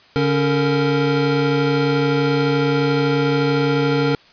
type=tone cluster; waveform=square; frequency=143.1 / 279.3 / 460.9 Hz; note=D3 / C#4 / A#4; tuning=-45 / +13 / -20 cents; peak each=-21 / -21 / -20 dBFS; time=0.16-4.15 s; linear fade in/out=0 ms; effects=white hiss -49 dBFS RMS until 4.32 s + resampled to 11025 Hz